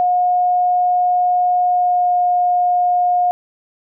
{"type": "tone with pitch glide", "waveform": "sine", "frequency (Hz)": [720, 715.4], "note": ["F#5", "F5"], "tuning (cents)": [-47, 41], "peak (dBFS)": -12, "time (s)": [0, 3.31], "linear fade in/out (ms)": 0, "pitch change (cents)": -12, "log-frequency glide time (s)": [1.62, 2.15], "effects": []}